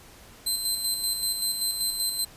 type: tone with tremolo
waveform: 20% pulse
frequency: 4100 Hz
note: C8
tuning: 36 cents flat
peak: -18 dBFS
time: 0.46-2.25 s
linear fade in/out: 10 ms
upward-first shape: square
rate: 5.2 Hz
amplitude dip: 45%
effects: pink hiss -50 dBFS RMS until 2.36 s + resampled to 32000 Hz